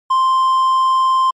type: tone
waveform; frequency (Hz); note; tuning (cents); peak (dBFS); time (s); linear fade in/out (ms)
triangle; 1046.5; C6; 0; -9; 0.1-1.31; 10
effects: MP3 48 kbps